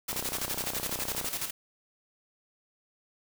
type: noise with tremolo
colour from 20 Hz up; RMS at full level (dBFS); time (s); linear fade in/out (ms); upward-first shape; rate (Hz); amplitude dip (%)
white; -32; 0.08-1.51; 10; square; 12; 60
type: click train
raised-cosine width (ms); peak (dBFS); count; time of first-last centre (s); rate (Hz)
1; -23; 36; 0.13-1.245; 31.4
effects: none